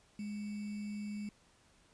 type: tone with sample-and-hold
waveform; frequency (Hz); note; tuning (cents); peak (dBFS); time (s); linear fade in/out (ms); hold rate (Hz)
sine; 207.7; G#3; 0; -38; 0.19-1.29; 2; 2450
effects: pink hiss -67 dBFS RMS until 1.93 s + resampled to 22050 Hz